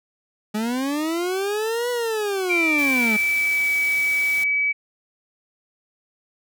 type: linear two-way sweep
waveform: 40% pulse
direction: up then down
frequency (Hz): 207.7 to 492.6 to 207.7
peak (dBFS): -21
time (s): 0.54-3.17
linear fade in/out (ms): 10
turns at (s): 1.9
type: tone with pitch glide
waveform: sine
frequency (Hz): 2349 to 2285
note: D7 to D7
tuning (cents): 0 to -48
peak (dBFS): -18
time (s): 2.49-4.73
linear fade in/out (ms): 20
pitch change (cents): -48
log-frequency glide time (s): 2.63-3.71
type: noise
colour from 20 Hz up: white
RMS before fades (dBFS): -35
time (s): 2.78-4.44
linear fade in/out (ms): 5
effects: none